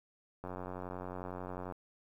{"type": "click train", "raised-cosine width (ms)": 1, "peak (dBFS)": -28, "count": 118, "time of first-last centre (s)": [0.44, 1.723], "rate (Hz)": 91.2, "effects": ["11-bit"]}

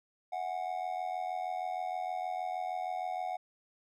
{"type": "tone with amplitude modulation", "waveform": "triangle", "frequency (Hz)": 734, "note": "F#5", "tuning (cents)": -14, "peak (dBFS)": -28, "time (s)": [0.32, 3.37], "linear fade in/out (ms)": 10, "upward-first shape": "sine", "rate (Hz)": 86.4, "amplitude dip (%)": 80, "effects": []}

